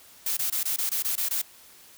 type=noise bursts; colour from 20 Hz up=blue; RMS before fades=-27 dBFS; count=9; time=0.26-1.418 s; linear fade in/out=5 ms; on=110 ms; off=21 ms; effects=white hiss -52 dBFS RMS until 1.97 s